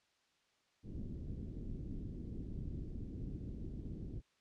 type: low-pass noise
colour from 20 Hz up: pink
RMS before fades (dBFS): -44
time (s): 0.83-4.22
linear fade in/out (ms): 50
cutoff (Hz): 320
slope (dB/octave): 24
effects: white hiss -75 dBFS RMS until 4.4 s + low-pass 5000 Hz 12 dB/octave